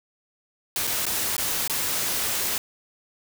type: noise with dropouts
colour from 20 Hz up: white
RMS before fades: -26 dBFS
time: 0.76-2.58 s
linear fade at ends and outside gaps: 1 ms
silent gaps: 0.87-0.874 / 1.055-1.065 / 1.366-1.38 / 1.677-1.697 s
effects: none